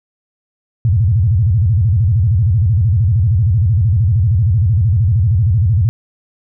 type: tone with vibrato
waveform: sine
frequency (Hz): 100.3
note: G2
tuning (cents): +40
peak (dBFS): -9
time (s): 0.85-5.89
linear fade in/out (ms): 0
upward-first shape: square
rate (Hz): 13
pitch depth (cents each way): 260
effects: none